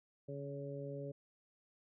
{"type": "harmonic tone with a mistuned harmonic", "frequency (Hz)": 140.6, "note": "C#3", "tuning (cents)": 25, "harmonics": [1, 2, 3, 4], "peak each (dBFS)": [-45, -50, -47, -47], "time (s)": [0.28, 1.12], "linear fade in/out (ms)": 10, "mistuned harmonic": 1, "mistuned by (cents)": 24, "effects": []}